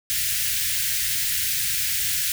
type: band-stop noise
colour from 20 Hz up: white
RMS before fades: -24 dBFS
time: 0.1-2.32 s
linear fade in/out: 0 ms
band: 150 to 1600 Hz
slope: 48 dB/octave
effects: none